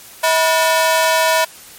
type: ring-modulated tone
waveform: sawtooth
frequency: 809 Hz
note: G#5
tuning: 46 cents flat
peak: -5 dBFS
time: 0.23-1.45 s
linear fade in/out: 10 ms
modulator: 167 Hz
effects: white hiss -39 dBFS RMS until 1.78 s + MP3 64 kbps